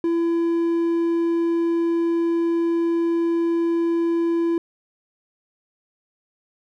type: tone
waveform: triangle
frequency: 336.2 Hz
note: E4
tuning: 34 cents sharp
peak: -16 dBFS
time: 0.04-4.58 s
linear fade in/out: 2 ms
effects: none